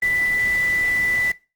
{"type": "tone in noise", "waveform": "sine", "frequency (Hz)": 1985, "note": "B6", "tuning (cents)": 8, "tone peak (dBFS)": -17, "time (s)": [0.02, 1.32], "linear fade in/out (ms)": 5, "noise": "pink", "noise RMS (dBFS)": -35, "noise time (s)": [0.02, 1.32], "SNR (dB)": 15, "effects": ["noise-tail reverb RT60 0.3 s tail -21 dB re dry", "Opus 24 kbps"]}